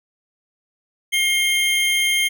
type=tone pair together; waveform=square; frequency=2139 / 3157 Hz; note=C7 / G7; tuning=+38 / +12 cents; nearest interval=perfect fifth; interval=674 cents; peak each=-19 / -21 dBFS; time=1.12-2.29 s; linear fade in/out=20 ms; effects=none